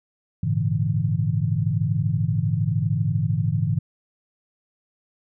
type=tone cluster; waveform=sine; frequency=102.3 / 115.1 / 142.6 / 163.5 Hz; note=G#2 / A#2 / C#3 / E3; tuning=-26 / -22 / +49 / -14 cents; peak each=-25 dBFS; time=0.43-3.79 s; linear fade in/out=5 ms; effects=none